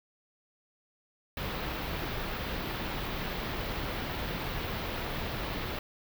pink band-stop noise, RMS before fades -35 dBFS, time 1.37-5.79 s, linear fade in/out 2 ms, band 4200 to 16000 Hz, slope 24 dB/octave, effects none

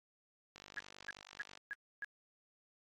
click train, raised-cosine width 0.2 ms, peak -34 dBFS, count 51, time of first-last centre 0.56-1.574 s, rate 49.3 Hz
sine tone bursts, 1661.2 Hz, G#6, in tune, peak -39 dBFS, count 5, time 0.77-2.045 s, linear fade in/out 0 ms, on 23 ms, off 290 ms
effects AAC 32 kbps

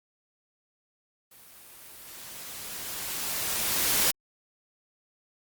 white noise with level ramp, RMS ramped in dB -53 to -23 dBFS, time 1.31-4.11 s, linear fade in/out 5 ms, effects Opus 32 kbps

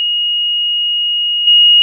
sine tone with level steps, 2875 Hz, F7, 50 cents sharp, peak -12 / -4 dBFS, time 0-1.82 s, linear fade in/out 0 ms, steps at 1.47 s, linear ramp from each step 5 ms, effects none

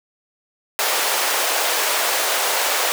pink high-pass noise, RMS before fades -20 dBFS, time 0.79-2.92 s, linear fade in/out 0 ms, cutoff 500 Hz, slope 24 dB/octave, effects none

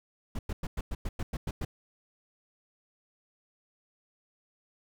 brown noise bursts, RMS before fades -32 dBFS, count 10, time 0.35-1.65 s, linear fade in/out 5 ms, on 40 ms, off 100 ms, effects none

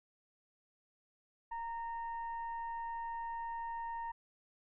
sine tone with frequency modulation, 927 Hz, A#5, 10 cents flat, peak -38 dBFS, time 1.51-4.12 s, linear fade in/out 10 ms, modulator 911 Hz, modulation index 0.44, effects none

